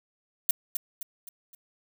violet noise with echo, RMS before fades -22 dBFS, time 0.49-0.51 s, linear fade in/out 2 ms, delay 260 ms, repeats 4, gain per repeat -7 dB, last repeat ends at 1.55 s, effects none

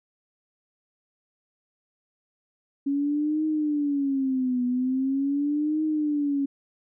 sine tone with vibrato, 277.2 Hz, C#4, in tune, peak -22 dBFS, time 2.86-6.46 s, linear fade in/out 10 ms, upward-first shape triangle, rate 0.42 Hz, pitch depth 210 cents each way, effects none

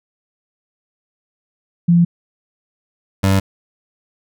sine / 25% pulse tone pair in turn, 171.8 / 96.78 Hz, F3 / G2, -28 / -22 cents, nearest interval minor seventh, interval 994 cents, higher first, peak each -8 dBFS, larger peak neither, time 1.88-2.05 / 3.23-3.4 s, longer neither, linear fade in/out 10 ms, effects none

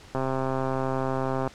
click train, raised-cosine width 1 ms, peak -14 dBFS, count 176, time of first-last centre 0.15-1.476 s, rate 132 Hz, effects pink hiss -49 dBFS RMS until 1.54 s + low-pass 7000 Hz 12 dB/octave

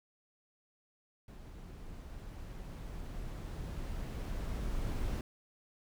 brown noise with level ramp, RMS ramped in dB -49 to -35 dBFS, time 1.28-5.21 s, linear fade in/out 2 ms, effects none

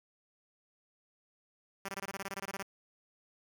5% pulse tone bursts, 196 Hz, G3, in tune, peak -26 dBFS, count 14, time 1.85-2.627 s, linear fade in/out 5 ms, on 36 ms, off 21 ms, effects none

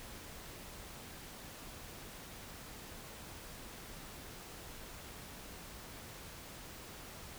silence, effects pink hiss -50 dBFS RMS until 7.38 s

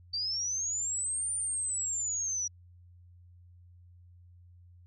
sine linear two-way sweep, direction up then down, 4583 to 9170 to 5760 Hz, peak -30 dBFS, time 0.13-2.48 s, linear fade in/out 10 ms, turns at 1.33 s, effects added 88 Hz sine -53 dBFS peak until 4.86 s

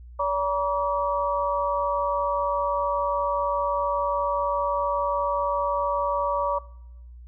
sine tone cluster, 571 / 955 / 1148 Hz, D5 / A#5 / D6, -49 / +42 / -40 cents, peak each -26 dBFS, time 0.19-6.59 s, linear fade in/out 10 ms, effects noise-tail reverb RT60 0.9 s tail -22 dB re dry + added 60 Hz sine -41 dBFS peak until 7.27 s

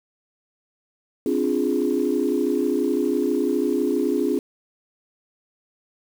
sine chord, D half-diminished seventh, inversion third, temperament equal, 261.6 / 293.7 / 349.2 / 415.3 Hz, C4 / D4 / F4 / Ab4, 0 / 0 / 0 / 0 cents, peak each -24 dBFS, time 1.26-4.39 s, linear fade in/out 2 ms, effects tanh soft clip ceiling -10 dBFS + 7-bit

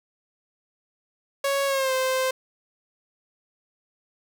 sawtooth tone with pitch glide, 554.4 to 520.3 Hz, C#5 to C5, 0 to -10 cents, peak -18 dBFS, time 1.44-2.31 s, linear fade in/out 5 ms, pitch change -110 cents, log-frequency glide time 1.66-1.93 s, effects none

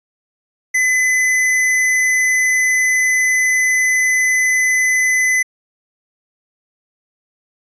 square tone, 2018 Hz, B6, 37 cents sharp, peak -13 dBFS, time 0.74-5.43 s, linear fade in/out 10 ms, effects resampled to 22050 Hz

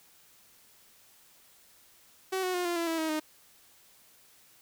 sawtooth tone with pitch steps, 378.2 / 367.4 / 357 / 346.8 / 336.9 / 327.3 / 318 / 309 Hz, F#4 / F#4 / F4 / F4 / E4 / E4 / D#4 / D#4, +38 / -12 / +38 / -12 / +38 / -12 / +38 / -12 cents, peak -25 dBFS, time 2.32-3.2 s, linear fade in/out 10 ms, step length 110 ms, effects white hiss -60 dBFS RMS until 4.61 s

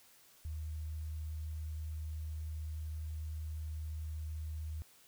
sine tone, 77.78 Hz, D#2, in tune, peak -38 dBFS, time 0.45-4.82 s, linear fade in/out 0 ms, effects white hiss -63 dBFS RMS until 5.07 s

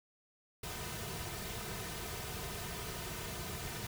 pink noise with comb filter, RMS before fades -42 dBFS, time 0.63-3.87 s, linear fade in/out 5 ms, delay 3.6 ms, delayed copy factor -0.7, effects none

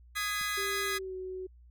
sawtooth chord, G# minor, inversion second, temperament equal with one note detuned, 1244.5 / 1661.2 / 2025 Hz, D#6 / G#6 / B6, 0 / 0 / +43 cents, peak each -32 dBFS, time 0.15-0.99 s, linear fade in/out 20 ms
click, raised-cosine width 5 ms, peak -38 dBFS, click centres 0.413 s
sine tone with pitch glide, 392 to 372.6 Hz, G4 to F#4, 0 to +12 cents, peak -36 dBFS, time 0.57-1.47 s, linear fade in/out 10 ms, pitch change -88 cents, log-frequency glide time 0.85-1.15 s
effects added 60 Hz sine -53 dBFS peak until 1.7 s

